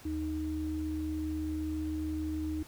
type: tone pair together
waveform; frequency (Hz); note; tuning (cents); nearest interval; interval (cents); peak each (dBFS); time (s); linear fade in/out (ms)
sine; 77.78 / 310.2; D#2 / D#4; 0 / -5; 2 octaves; 2395; -37 / -33; 0.05-2.63; 5
effects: pink hiss -54 dBFS RMS until 2.67 s